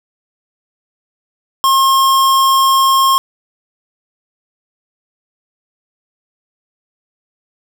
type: tone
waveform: square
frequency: 1073 Hz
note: C6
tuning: 43 cents sharp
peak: -9 dBFS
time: 1.64-3.18 s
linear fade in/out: 0 ms
effects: none